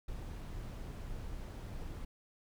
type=noise; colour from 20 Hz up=brown; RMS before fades=-43 dBFS; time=0.08-2.05 s; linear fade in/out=5 ms; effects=none